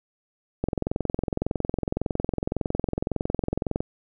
click train, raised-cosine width 2 ms, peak -11 dBFS, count 70, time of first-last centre 0.64-3.805 s, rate 21.8 Hz, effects none

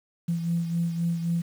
sine beating tone pair, 168.7 / 172.5 Hz, E3 / F3, +40 / -21 cents, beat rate 3.8 Hz, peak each -24 / -32 dBFS, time 0.28-1.42 s, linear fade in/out 10 ms, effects tanh soft clip ceiling -17 dBFS + 8-bit

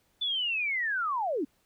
sine linear sweep, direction down, 3520 to 246.9 Hz, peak -27 dBFS, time 0.21-1.45 s, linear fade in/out 10 ms, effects pink hiss -70 dBFS RMS until 1.65 s

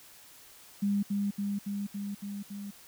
sine tone with echo, 201.7 Hz, G3, 50 cents sharp, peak -25 dBFS, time 0.82-1.03 s, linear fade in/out 10 ms, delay 280 ms, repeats 6, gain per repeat -2 dB, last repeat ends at 2.71 s, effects white hiss -54 dBFS RMS until 2.87 s

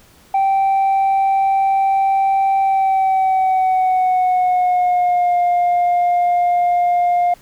sine tone with pitch glide, 779 to 706.1 Hz, G5 to F5, -11 to +19 cents, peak -10 dBFS, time 0.34-7.34 s, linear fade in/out 5 ms, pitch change -170 cents, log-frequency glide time 2.6-5.39 s, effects tanh soft clip ceiling -11 dBFS + pink hiss -49 dBFS RMS until 7.41 s

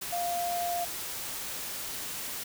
sine tone in noise, 698.5 Hz, F5, in tune, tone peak -29 dBFS, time 0.12-0.85 s, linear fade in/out 10 ms, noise white, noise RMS -37 dBFS, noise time 0.01-2.44 s, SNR +5 dB, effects none

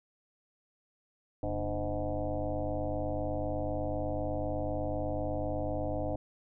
sine tone with frequency modulation, 300 Hz, D4, 37 cents sharp, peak -30 dBFS, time 1.43-6.16 s, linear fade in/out 2 ms, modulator 108 Hz, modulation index 3.9, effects none

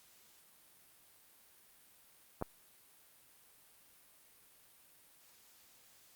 clicks, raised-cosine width 1 ms, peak -30 / -21 dBFS, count 2, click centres 2.414 / 2.424 s, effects white hiss -64 dBFS RMS until 6.15 s + Opus 48 kbps

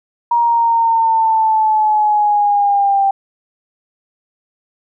sine linear sweep, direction down, 947 to 784 Hz, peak -10 dBFS, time 0.31-3.11 s, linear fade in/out 5 ms, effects none

